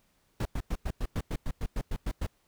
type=noise bursts; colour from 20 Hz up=brown; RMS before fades=-30 dBFS; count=13; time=0.4-2.266 s; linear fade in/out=5 ms; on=54 ms; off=97 ms; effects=pink hiss -70 dBFS RMS until 2.47 s